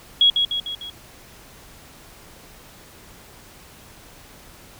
sine tone with echo, 3320 Hz, G#7, 1 cent flat, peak -11 dBFS, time 0.21-0.3 s, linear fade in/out 2 ms, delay 150 ms, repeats 4, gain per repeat -5 dB, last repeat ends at 0.9 s, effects pink hiss -46 dBFS RMS until 4.79 s

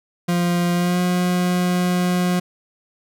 40% pulse tone with pitch glide, 174.61 to 179.31 Hz, F3 to F3, 0 to +46 cents, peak -16 dBFS, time 0.28-2.4 s, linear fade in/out 10 ms, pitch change +46 cents, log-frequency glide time 0.74-1 s, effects none

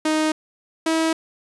sawtooth tone pair in turn, 311.1 / 322.9 Hz, D#4 / E4, 0 / -36 cents, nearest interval minor second, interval 64 cents, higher second, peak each -14 dBFS, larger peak neither, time 0.05-0.32 / 0.86-1.13 s, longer neither, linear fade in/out 5 ms, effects resampled to 24000 Hz

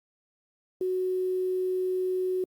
sine tone with quantisation, 370 Hz, F#4, in tune, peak -25 dBFS, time 0.81-2.44 s, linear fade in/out 2 ms, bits 9, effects Opus 48 kbps

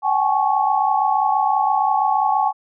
sine tone cluster, 757 / 786 / 852 / 1106 Hz, F#5 / G5 / G#5 / C#6, +39 / +4 / +44 / -4 cents, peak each -24 / -21 / -18 / -22 dBFS, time 0.02-2.53 s, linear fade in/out 50 ms, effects none

